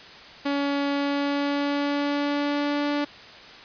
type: tone with pitch glide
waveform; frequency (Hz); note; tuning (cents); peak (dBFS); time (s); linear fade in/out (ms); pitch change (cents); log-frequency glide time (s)
sawtooth; 282.6 to 290.5; C#4 to D4; +34 to -19; -19; 0.45-3.05; 10; +47; 0.89-2.9
effects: white hiss -44 dBFS RMS until 3.64 s + resampled to 11025 Hz